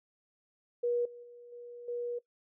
sine tone with level steps, 480.9 Hz, B4, 46 cents flat, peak -27 / -46 / -49 / -44 / -33 dBFS, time 0.83-2.19 s, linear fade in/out 10 ms, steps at 1.05 / 1.23 / 1.52 / 1.88 s, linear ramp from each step 5 ms, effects noise-tail reverb RT60 0.1 s tail -18 dB re dry

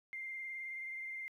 triangle tone with vibrato, 2100 Hz, C7, 6 cents sharp, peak -37 dBFS, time 0.13-1.28 s, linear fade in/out 0 ms, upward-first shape sine, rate 19 Hz, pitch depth 22 cents each way, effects tanh soft clip ceiling -39 dBFS

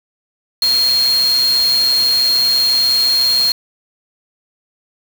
sine tone in noise, 4242 Hz, C8, 23 cents sharp, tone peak -11 dBFS, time 0.62-3.52 s, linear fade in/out 2 ms, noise white, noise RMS -25 dBFS, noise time 0.62-3.52 s, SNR +11 dB, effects none

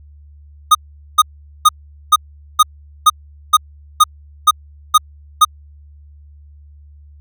square tone bursts, 1237 Hz, D#6, 10 cents flat, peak -5 dBFS, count 11, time 0.71-5.45 s, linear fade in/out 10 ms, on 40 ms, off 430 ms, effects added 73 Hz sine -39 dBFS peak until 7.2 s

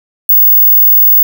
sine tone, 15620 Hz, B9, 20 cents flat, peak -3 dBFS, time 0.29-1.23 s, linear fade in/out 5 ms, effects none

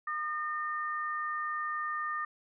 sine tone pair together, 1216 / 1821.9 Hz, D#6 / A#6, -40 / -40 cents, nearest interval perfect fifth, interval 700 cents, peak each -33 / -37 dBFS, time 0.07-2.25 s, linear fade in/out 5 ms, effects none

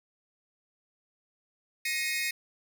sawtooth tone cluster, 1876 / 2161 / 2505 Hz, A#6 / C#7 / D#7, +11 / -45 / +11 cents, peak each -30 dBFS, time 1.85-2.31 s, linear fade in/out 5 ms, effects none

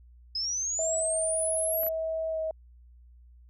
sine linear sweep, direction up, 5050 to 12000 Hz, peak -28 dBFS, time 0.35-1.89 s, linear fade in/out 5 ms
sine tone with pitch glide, 644 to 636.6 Hz, E5 to D#5, -41 to +39 cents, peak -28 dBFS, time 0.79-2.51 s, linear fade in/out 2 ms, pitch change -20 cents, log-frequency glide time 2.29-2.39 s
clicks, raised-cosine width 0.5 ms, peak -30 dBFS, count 2, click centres 1.833 / 1.866 s
effects added 60 Hz sine -51 dBFS peak until 3.49 s

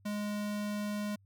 square tone, 207.6 Hz, G#3, in tune, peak -34 dBFS, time 0.05-1.16 s, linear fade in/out 10 ms, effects added 98 Hz sine -61 dBFS peak until 1.25 s

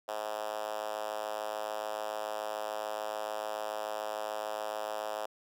5% pulse tone with high-pass filter, 106.9 Hz, A2, 49 cents flat, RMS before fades -37 dBFS, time 0.08-5.26 s, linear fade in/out 5 ms, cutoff 600 Hz, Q 3, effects none

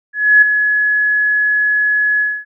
sine tone with ADSR envelope, 1694 Hz, G#6, 34 cents sharp, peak -3 dBFS, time 0.13-2.45 s, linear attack 290 ms, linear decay 8 ms, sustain -8 dB, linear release 250 ms, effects none

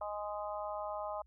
harmonic tone, 207.7 Hz, G#3, in tune, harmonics 3 / 4 / 5 / 6, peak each -40 / -42 / -44 / -46 dBFS, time 0.01-1.22 s, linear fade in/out 5 ms, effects added 60 Hz sine -61 dBFS peak until 1.26 s

